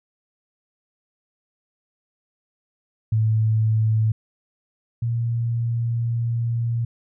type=tone pair in turn; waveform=sine; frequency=110 / 116.95 Hz; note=A2 / A#2; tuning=0 / +6 cents; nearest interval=minor second; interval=106 cents; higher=second; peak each=-16 / -20 dBFS; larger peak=first; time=3.12-4.12 / 5.02-6.85 s; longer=second; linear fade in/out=5 ms; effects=none